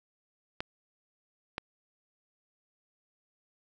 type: clicks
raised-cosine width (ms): 0.3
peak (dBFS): -17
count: 2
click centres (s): 0.605 / 1.581
effects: none